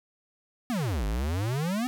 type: exponential two-way sweep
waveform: square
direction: down then up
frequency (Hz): 260.6 to 48.86 to 260.6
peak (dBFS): -27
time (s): 0.7-1.87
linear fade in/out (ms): 0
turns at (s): 1.06
effects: none